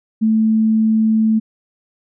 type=tone; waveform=sine; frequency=220 Hz; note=A3; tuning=in tune; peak=-11 dBFS; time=0.21-1.4 s; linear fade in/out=20 ms; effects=none